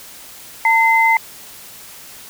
sine tone pair together, 904.3 / 2062 Hz, A5 / C7, +47 / -26 cents, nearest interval octave + major second, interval 1427 cents, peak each -13 dBFS, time 0.65-1.17 s, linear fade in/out 2 ms, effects white hiss -38 dBFS RMS until 2.29 s

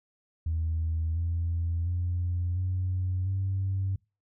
sine tone with pitch steps, 80.8 / 84.38 / 88.11 / 92.01 / 96.09 Hz, E2 / E2 / F2 / F#2 / G2, -34 / +41 / +16 / -9 / -34 cents, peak -25 dBFS, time 0.46-3.96 s, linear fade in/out 5 ms, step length 700 ms, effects noise-tail reverb RT60 0.3 s tail -26 dB re dry + tanh soft clip ceiling -22 dBFS

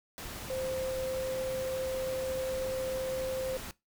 sine tone in noise, 522 Hz, C5, 4 cents flat, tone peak -32 dBFS, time 0.5-3.57 s, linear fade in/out 0 ms, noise pink, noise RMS -42 dBFS, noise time 0.18-3.71 s, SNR +7 dB, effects noise-tail reverb RT60 0.2 s tail -20 dB re dry

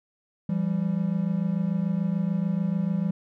triangle tone pair together, 169.17 / 196 Hz, E3 / G3, +45 / 0 cents, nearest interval minor third, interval 255 cents, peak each -24 dBFS, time 0.49-3.11 s, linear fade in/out 5 ms, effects none

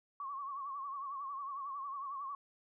sine tone with vibrato, 1108.7 Hz, C#6, in tune, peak -39 dBFS, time 0.2-2.35 s, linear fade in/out 2 ms, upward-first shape triangle, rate 11 Hz, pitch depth 92 cents each way, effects none

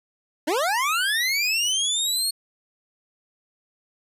25% pulse linear sweep, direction up, 277.2 to 4357 Hz, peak -17 dBFS, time 0.47-2.31 s, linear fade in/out 10 ms, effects resampled to 32000 Hz

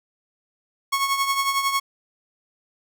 sawtooth tone with tremolo, 1100 Hz, C#6, 14 cents flat, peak -14 dBFS, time 0.92-1.8 s, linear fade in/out 10 ms, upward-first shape triangle, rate 11 Hz, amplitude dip 65%, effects none

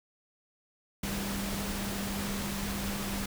sine tone in noise, 198.8 Hz, G3, 25 cents sharp, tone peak -35 dBFS, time 1.03-3.26 s, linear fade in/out 5 ms, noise pink, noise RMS -36 dBFS, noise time 1.03-3.26 s, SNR -2 dB, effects none

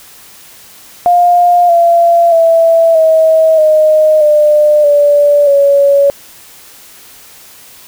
sine tone with pitch steps, 705 / 682.6 / 660.8 / 639.8 / 619.4 / 599.7 / 580.6 / 562.2 Hz, F5 / F5 / E5 / D#5 / D#5 / D5 / D5 / C#5, +16 / -40 / +4 / +48 / -8 / +36 / -20 / +24 cents, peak -4 dBFS, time 1.06-6.1 s, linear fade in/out 0 ms, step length 630 ms, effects white hiss -37 dBFS RMS until 7.87 s

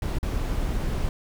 brown noise with dropouts, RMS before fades -26 dBFS, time 0.02-1.09 s, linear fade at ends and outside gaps 2 ms, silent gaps 0.186-0.229 s, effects none

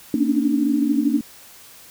sine tone cluster, 230.8 / 275.7 / 287.6 / 300.4 Hz, A#3 / C#4 / D4 / D4, -17 / -9 / -36 / +39 cents, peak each -22 dBFS, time 0.14-1.21 s, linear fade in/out 2 ms, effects white hiss -45 dBFS RMS until 1.9 s

